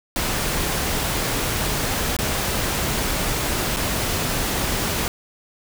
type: noise with dropouts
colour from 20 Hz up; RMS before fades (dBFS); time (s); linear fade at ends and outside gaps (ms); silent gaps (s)
pink; -23; 0.16-5.08; 1; 2.166-2.188 / 3.763-3.769
effects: none